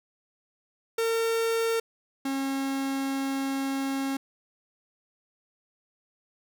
45% pulse tone pair in turn, 455.4 / 271.4 Hz, A#4 / C#4, -40 / -36 cents, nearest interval major sixth, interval 896 cents, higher first, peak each -24 / -27 dBFS, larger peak first, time 0.98-1.8 / 2.25-4.17 s, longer second, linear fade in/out 5 ms, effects none

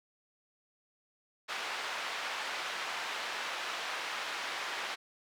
pink band-pass noise, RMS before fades -38 dBFS, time 1.48-4.96 s, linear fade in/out 20 ms, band 930 to 3700 Hz, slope 12 dB/octave, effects none

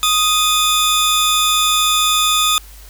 sawtooth tone pair together, 1244.5 / 3520 Hz, D#6 / A7, 0 / 0 cents, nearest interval octave + tritone, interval 1800 cents, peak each -12 dBFS, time 0.03-2.58 s, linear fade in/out 0 ms, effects added 50 Hz sine -37 dBFS peak until 2.89 s + white hiss -43 dBFS RMS until 2.89 s

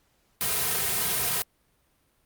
white noise with comb filter, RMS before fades -26 dBFS, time 0.41-1.42 s, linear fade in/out 0 ms, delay 3.5 ms, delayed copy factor -0.95, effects pink hiss -68 dBFS RMS until 2.25 s + Opus 48 kbps

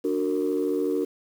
sine chord, D augmented, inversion none, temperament just, 293.7 / 367.1 / 458.9 Hz, D4 / F#4 / A#4, 0 / -14 / -27 cents, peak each -26 dBFS, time 0.04-1.05 s, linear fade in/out 10 ms, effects tanh soft clip ceiling -16 dBFS + 8-bit

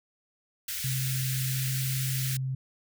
white band-stop noise, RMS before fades -34 dBFS, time 0.68-2.37 s, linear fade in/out 5 ms, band 110 to 1500 Hz, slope 48 dB/octave
sine tone with pitch glide, 130.81 to 131.64 Hz, C3 to C3, 0 to +11 cents, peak -28 dBFS, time 0.84-2.55 s, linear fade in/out 5 ms, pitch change +11 cents, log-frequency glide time 1.39-1.88 s
effects none

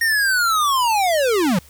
square linear sweep, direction down, 1864.7 to 159.4 Hz, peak -16 dBFS, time 0.01-1.59 s, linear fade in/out 5 ms, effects added 72 Hz sine -48 dBFS peak until 1.69 s + white hiss -49 dBFS RMS until 1.69 s

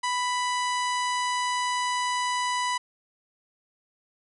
harmonic tone with a mistuned harmonic, 990 Hz, B5, 4 cents sharp, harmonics 1 / 2 / 3 / 4 / 5 / 6 / 7 / 8 / 9 / 10, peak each -26 / -32 / -36 / -38 / -40 / -42 / -43 / -44 / -45 / -46 dBFS, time 0.03-2.78 s, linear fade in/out 10 ms, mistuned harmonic 6, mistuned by +32 cents, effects none

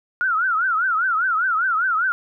sine tone with vibrato, 1400 Hz, F6, 4 cents sharp, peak -17 dBFS, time 0.21-2.12 s, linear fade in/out 0 ms, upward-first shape triangle, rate 5 Hz, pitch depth 210 cents each way, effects none

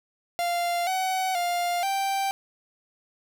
45% pulse tone with pitch steps, 695 / 752 / 701 / 783 Hz, F5 / F#5 / F5 / G5, -9 / +28 / +6 / -2 cents, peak -24 dBFS, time 0.39-2.31 s, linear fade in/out 0 ms, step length 480 ms, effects none

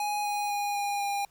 square tone with pitch steps, 830.6 / 824.4 / 818.2 / 812.1 / 806 Hz, G#5 / G#5 / G#5 / G#5 / G5, 0 / -13 / -26 / -39 / +48 cents, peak -28 dBFS, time 0-1.25 s, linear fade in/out 2 ms, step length 250 ms, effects pink hiss -64 dBFS RMS until 1.3 s + MP3 96 kbps

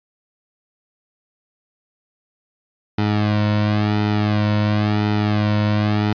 sawtooth tone with flanger, 105.1 Hz, G#2, 21 cents sharp, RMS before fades -18 dBFS, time 2.98-6.13 s, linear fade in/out 5 ms, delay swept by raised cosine 1.8 to 2.49 ms, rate 0.95 Hz, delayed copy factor -0.8, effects resampled to 11025 Hz

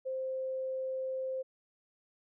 sine tone, 523.3 Hz, C5, in tune, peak -33 dBFS, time 0.05-1.43 s, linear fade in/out 20 ms, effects none

